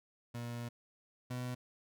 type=tone pair in turn; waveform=30% pulse; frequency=119 / 124.68 Hz; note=A#2 / B2; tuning=+36 / +17 cents; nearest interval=minor second; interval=81 cents; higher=second; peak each=-37 / -35 dBFS; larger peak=second; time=0.34-0.69 / 1.3-1.55 s; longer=first; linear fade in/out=10 ms; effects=none